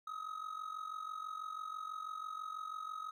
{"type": "tone with amplitude modulation", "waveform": "triangle", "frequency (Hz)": 1270, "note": "D#6", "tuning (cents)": 35, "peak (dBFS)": -36, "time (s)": [0.07, 3.11], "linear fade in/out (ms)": 5, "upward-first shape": "sine", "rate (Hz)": 46.1, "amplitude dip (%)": 75, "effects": []}